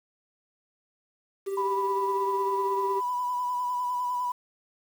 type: tone with tremolo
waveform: triangle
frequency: 392 Hz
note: G4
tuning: in tune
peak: -24 dBFS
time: 1.46-3.01 s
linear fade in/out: 20 ms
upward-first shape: triangle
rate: 16 Hz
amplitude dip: 50%
type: tone with vibrato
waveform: sine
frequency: 987.8 Hz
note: B5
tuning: in tune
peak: -26 dBFS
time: 1.57-4.32 s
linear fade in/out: 5 ms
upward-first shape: sine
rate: 9.9 Hz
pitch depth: 24 cents each way
effects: 8-bit